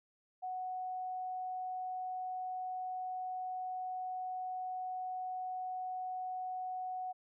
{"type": "tone", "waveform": "sine", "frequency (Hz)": 740, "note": "F#5", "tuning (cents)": 0, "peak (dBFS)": -37, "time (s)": [0.42, 7.13], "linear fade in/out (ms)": 20, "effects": []}